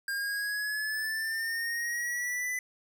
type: exponential sweep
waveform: square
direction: up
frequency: 1604 to 2008 Hz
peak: -31 dBFS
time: 0.08-2.59 s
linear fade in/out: 2 ms
effects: none